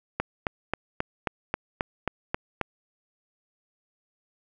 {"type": "click train", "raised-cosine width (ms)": 0.5, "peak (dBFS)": -10, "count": 10, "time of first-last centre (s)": [0.2, 2.613], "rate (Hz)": 3.73, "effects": []}